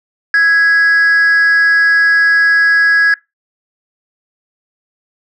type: tone with frequency modulation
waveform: sine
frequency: 1661.2 Hz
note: G#6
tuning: in tune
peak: -4 dBFS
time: 0.34-3.14 s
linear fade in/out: 2 ms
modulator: 334 Hz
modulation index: 0.22
effects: noise-tail reverb RT60 0.2 s tail -22 dB re dry + tanh soft clip ceiling -6 dBFS